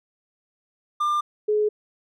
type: tone pair in turn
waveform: triangle / sine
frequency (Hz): 1196 / 422.8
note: D6 / G#4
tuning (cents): +31 / +31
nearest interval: octave + tritone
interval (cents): 1800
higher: first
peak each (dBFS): -18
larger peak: neither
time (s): 1-1.21 / 1.48-1.69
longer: neither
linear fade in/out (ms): 10
effects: none